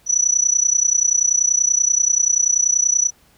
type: tone with amplitude modulation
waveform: sine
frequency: 5920 Hz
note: F#8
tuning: in tune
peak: -10 dBFS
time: 0.06-3.11 s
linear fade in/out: 50 ms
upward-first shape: sine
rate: 30.4 Hz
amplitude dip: 90%
effects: pink hiss -55 dBFS RMS until 3.37 s